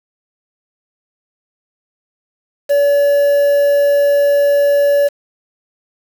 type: tone with quantisation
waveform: triangle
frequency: 570 Hz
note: C#5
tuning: 48 cents sharp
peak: -7 dBFS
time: 2.69-5.09 s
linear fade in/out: 20 ms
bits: 5
effects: none